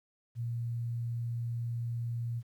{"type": "tone", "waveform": "sine", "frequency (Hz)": 117.8, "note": "A#2", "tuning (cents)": 19, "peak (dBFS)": -32, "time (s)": [0.35, 2.43], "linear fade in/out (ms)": 50, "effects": ["11-bit"]}